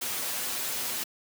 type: noise with comb filter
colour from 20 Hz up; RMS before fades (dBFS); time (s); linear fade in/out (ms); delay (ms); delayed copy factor
white; -32; 0.01-1.04; 10; 8.1; +0.95
effects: high-pass 150 Hz 12 dB/octave